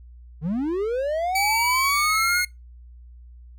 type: linear sweep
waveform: triangle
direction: up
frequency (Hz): 138.2 to 1480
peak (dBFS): -20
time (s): 0.41-2.44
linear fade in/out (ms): 50
type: tone with pitch glide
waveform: sawtooth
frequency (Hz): 2286 to 2145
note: D7 to C7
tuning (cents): -47 to +42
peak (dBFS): -18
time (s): 1.35-2.45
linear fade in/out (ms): 5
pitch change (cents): -111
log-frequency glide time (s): 1.83-2.22
effects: noise-tail reverb RT60 0.2 s tail -22 dB re dry + added 60 Hz sine -42 dBFS peak until 3.58 s